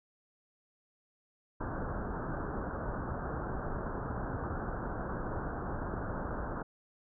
pink low-pass noise, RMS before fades -37 dBFS, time 1.6-6.63 s, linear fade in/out 10 ms, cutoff 1600 Hz, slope 96 dB/octave, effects none

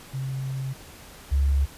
sine tone pair in turn, 133.2 / 69.47 Hz, C3 / C#2, +31 / +4 cents, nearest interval major seventh, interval 1127 cents, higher first, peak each -27 / -18 dBFS, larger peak second, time 0.13-0.74 / 1.31-1.66 s, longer first, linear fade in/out 20 ms, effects pink hiss -46 dBFS RMS until 1.77 s + resampled to 32000 Hz

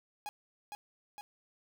45% pulse tone with echo, 829 Hz, G#5, 3 cents flat, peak -38 dBFS, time 0.26-0.29 s, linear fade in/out 0 ms, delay 460 ms, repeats 2, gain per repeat -3 dB, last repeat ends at 1.21 s, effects none

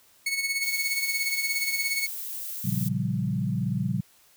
sawtooth tone with tremolo, 2206 Hz, C#7, 9 cents flat, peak -20 dBFS, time 0.26-2.07 s, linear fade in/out 5 ms, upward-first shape sine, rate 17 Hz, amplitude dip 60%
violet noise, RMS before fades -35 dBFS, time 0.62-2.89 s, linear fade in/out 10 ms
sine chord, G half-diminished seventh, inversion first, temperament equal, 116.54 / 138.59 / 174.61 / 196 Hz, Bb2 / Db3 / F3 / G3, 0 / 0 / 0 / 0 cents, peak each -30 dBFS, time 2.64-4.01 s, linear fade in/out 10 ms
effects white hiss -59 dBFS RMS until 4.36 s

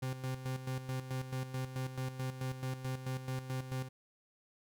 40% pulse tone with tremolo, 130 Hz, C3, 11 cents flat, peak -34 dBFS, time 0.02-3.89 s, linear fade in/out 10 ms, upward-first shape square, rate 4.6 Hz, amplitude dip 65%, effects none

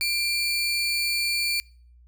40% pulse tone pair together, 2375 / 4463 Hz, D7 / C#8, +19 / +11 cents, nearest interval major seventh, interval 1092 cents, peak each -25 / -25 dBFS, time 0.01-1.6 s, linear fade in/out 0 ms, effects noise-tail reverb RT60 0.5 s tail -26 dB re dry + added 60 Hz sine -50 dBFS peak until 2.07 s

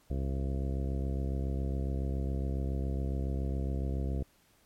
harmonic tone, 67.2 Hz, C2, 47 cents sharp, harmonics 1 / 2 / 3 / 4 / 5 / 6 / 7 / 8 / 10, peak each -31 / -37 / -41 / -43 / -45 / -47 / -48 / -49 / -51 dBFS, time 0.1-4.23 s, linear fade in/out 5 ms, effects pink hiss -66 dBFS RMS until 4.65 s + MP3 64 kbps

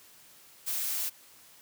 blue noise, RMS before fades -32 dBFS, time 0.66-1.1 s, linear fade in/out 20 ms, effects white hiss -56 dBFS RMS until 1.61 s + high-pass 60 Hz 12 dB/octave

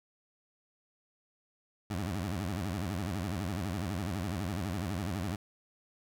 20% pulse tone with vibrato, 93.5 Hz, F#2, 19 cents sharp, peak -28 dBFS, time 1.9-5.36 s, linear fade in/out 5 ms, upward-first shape sine, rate 12 Hz, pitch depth 230 cents each way, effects none

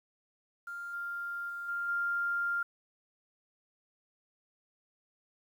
sine tone with level steps, 1396.9 Hz, F6, in tune, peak -38 / -35 / -37 / -32 / -29 dBFS, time 0.67-2.63 s, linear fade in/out 5 ms, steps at 0.93 / 1.49 / 1.68 / 1.88 s, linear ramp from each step 10 ms, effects 10-bit

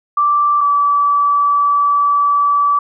sine tone pair in turn, 1170 / 1152.6 Hz, D6 / D6, -7 / -33 cents, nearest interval unison, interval 26 cents, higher first, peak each -10 dBFS, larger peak neither, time 0.17-0.61 / 0.61-2.79 s, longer second, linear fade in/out 5 ms, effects none

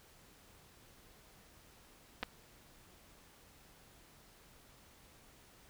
clicks, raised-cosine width 0.3 ms, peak -21 dBFS, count 2, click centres 2.229 / 2.233 s, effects pink hiss -62 dBFS RMS until 5.69 s

